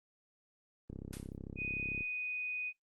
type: click train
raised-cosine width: 3 ms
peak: -31 dBFS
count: 38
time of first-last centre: 0.9-2.008 s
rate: 33.4 Hz
type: noise with exponential decay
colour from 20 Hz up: white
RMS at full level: -44 dBFS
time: 1.13-1.37 s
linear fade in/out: 0 ms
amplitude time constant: 52 ms
type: tone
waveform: sine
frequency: 2489 Hz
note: D#7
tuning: in tune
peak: -36 dBFS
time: 1.56-2.73 s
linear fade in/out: 50 ms
effects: noise-tail reverb RT60 0.1 s tail -17 dB re dry + Opus 32 kbps